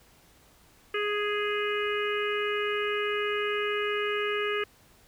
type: harmonic tone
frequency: 415.5 Hz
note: G#4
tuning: 1 cent sharp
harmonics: 1 / 3 / 4 / 5 / 6 / 7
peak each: -29 / -34 / -35 / -36 / -37 / -37 dBFS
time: 0.94-4.64 s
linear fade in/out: 5 ms
effects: pink hiss -59 dBFS RMS until 5.07 s